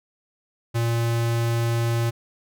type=tone; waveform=square; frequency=116.54 Hz; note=A#2; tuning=in tune; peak=-21 dBFS; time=0.74-2.11 s; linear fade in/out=20 ms; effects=none